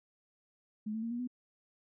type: tone with pitch steps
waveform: sine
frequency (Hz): 213.4 / 221.7 / 230.3 / 239.3 / 248.6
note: G#3 / A3 / A#3 / A#3 / B3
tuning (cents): +47 / +13 / -21 / +46 / +12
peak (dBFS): -34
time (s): 0.86-1.275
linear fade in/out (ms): 10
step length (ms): 83
effects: none